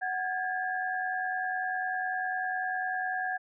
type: tone cluster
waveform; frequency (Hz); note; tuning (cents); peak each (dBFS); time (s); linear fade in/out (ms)
sine; 742 / 1626 / 1716; F#5 / G#6 / A6; +5 / -37 / -44; -32 / -33 / -38; 0.01-3.38; 20
effects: none